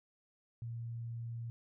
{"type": "tone", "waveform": "sine", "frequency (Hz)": 116.54, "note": "A#2", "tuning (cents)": 0, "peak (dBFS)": -39, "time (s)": [0.62, 1.5], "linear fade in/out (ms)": 0, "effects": []}